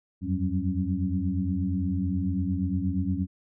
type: tone cluster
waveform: sine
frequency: 84.8 / 93.4 / 183.5 / 191.8 / 275.2 Hz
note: E2 / F#2 / F#3 / G3 / C#4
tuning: +50 / +17 / -14 / -37 / -12 cents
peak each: -31 dBFS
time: 0.21-3.27 s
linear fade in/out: 50 ms
effects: none